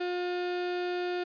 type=tone; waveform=35% pulse; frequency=356.8 Hz; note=F4; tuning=37 cents sharp; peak=-28 dBFS; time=0-1.24 s; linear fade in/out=10 ms; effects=resampled to 11025 Hz